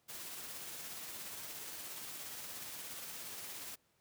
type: noise with tremolo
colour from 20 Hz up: white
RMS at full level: -45 dBFS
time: 0.08-3.76 s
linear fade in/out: 20 ms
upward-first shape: triangle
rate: 17 Hz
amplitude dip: 30%
effects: pink hiss -75 dBFS RMS until 4 s + high-pass 80 Hz 12 dB/octave